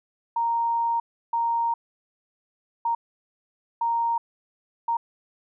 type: tone bursts at uneven times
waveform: sine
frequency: 930 Hz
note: A#5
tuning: 4 cents flat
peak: -21 dBFS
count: 5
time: 0.36-1 / 1.33-1.74 / 2.85-2.95 / 3.81-4.18 / 4.88-4.97 s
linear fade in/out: 5 ms
effects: none